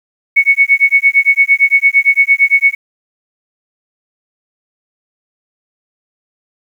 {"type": "tone with tremolo", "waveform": "sine", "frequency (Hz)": 2217, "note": "C#7", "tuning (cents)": 0, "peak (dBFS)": -3, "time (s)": [0.36, 2.75], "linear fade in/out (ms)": 10, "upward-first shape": "sine", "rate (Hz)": 8.8, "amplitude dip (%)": 100, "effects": ["7-bit"]}